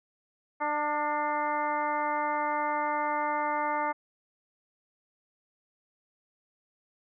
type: harmonic tone with a mistuned harmonic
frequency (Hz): 298.1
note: D4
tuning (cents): +26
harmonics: 1 / 2 / 3 / 4 / 5 / 6 / 7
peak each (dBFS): -39 / -35 / -29 / -34 / -39 / -41 / -39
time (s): 0.6-3.93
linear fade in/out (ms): 20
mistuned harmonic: 5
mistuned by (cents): -48
effects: none